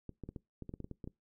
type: clicks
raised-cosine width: 3 ms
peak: -30 dBFS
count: 12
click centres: 0.093 / 0.237 / 0.29 / 0.362 / 0.623 / 0.693 / 0.739 / 0.803 / 0.844 / 0.913 / 1.042 / 1.075 s
effects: noise-tail reverb RT60 0.2 s tail -23 dB re dry